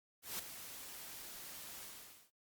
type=noise with ADSR envelope; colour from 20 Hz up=white; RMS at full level=-40 dBFS; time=0.22-2.31 s; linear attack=170 ms; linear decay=9 ms; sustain=-10 dB; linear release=480 ms; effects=Opus 48 kbps